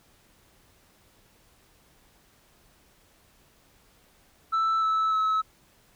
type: tone with pitch steps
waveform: sine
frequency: 1322 / 1307.6 / 1293.3 Hz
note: E6 / E6 / E6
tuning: +5 / -14 / -33 cents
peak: -19 dBFS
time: 4.52-5.42 s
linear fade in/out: 20 ms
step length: 300 ms
effects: tanh soft clip ceiling -21 dBFS + pink hiss -61 dBFS RMS until 5.95 s